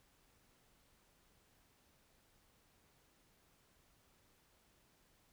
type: silence
effects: pink hiss -72 dBFS RMS until 5.32 s